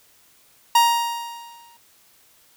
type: tone with exponential decay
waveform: 45% pulse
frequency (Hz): 938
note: A#5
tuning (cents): +11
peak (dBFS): -11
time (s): 0.75-1.77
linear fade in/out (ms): 5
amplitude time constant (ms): 220
effects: white hiss -56 dBFS RMS until 2.56 s